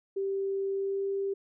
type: tone with pitch glide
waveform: sine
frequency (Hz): 391 to 393.7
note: G4 to G4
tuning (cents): -4 to +8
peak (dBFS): -28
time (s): 0.16-1.34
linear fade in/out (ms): 10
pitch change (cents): +12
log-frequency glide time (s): 0.71-1.07
effects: none